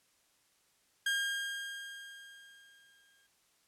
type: tone with exponential decay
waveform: 30% pulse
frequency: 1613 Hz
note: G6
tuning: 49 cents sharp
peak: -26 dBFS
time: 1.06-3.27 s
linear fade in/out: 5 ms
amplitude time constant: 480 ms
effects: white hiss -71 dBFS RMS until 3.67 s + low-pass 11000 Hz 12 dB/octave

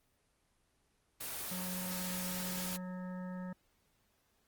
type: noise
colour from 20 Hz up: white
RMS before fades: -41 dBFS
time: 1.2-2.77 s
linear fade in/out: 10 ms
type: harmonic tone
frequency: 182.9 Hz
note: F#3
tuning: 20 cents flat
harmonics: 1 / 3 / 5 / 7 / 9 / 10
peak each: -40 / -50 / -54 / -57 / -59 / -60 dBFS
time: 1.51-3.53 s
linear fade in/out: 5 ms
effects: pink hiss -75 dBFS RMS until 4.47 s + Opus 24 kbps

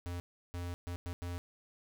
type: tone bursts at uneven times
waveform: square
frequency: 87.7 Hz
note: F2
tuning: 8 cents sharp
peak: -38 dBFS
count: 5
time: 0.06-0.2 / 0.54-0.74 / 0.87-0.96 / 1.06-1.13 / 1.22-1.38 s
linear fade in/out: 0 ms
effects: none

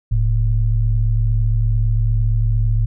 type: tone pair together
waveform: sine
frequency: 41.2 / 110 Hz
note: E1 / A2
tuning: 0 / 0 cents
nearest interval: octave + perfect fourth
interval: 1700 cents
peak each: -16 dBFS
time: 0.11-2.86 s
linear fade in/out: 10 ms
effects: none

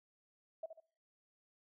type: tone with echo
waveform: sine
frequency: 647 Hz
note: E5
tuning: 32 cents flat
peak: -39 dBFS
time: 0.63-0.66 s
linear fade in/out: 5 ms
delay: 71 ms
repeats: 2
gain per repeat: -8 dB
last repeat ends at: 0.802 s
effects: noise-tail reverb RT60 0.5 s tail -24 dB re dry

